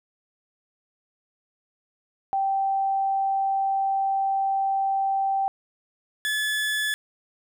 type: tone pair in turn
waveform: sine / 30% pulse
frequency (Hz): 780 / 1720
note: G5 / A6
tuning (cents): -9 / -40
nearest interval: octave + major second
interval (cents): 1369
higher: second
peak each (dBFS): -21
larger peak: neither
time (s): 2.33-5.48 / 6.25-6.94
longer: first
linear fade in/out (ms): 0
effects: none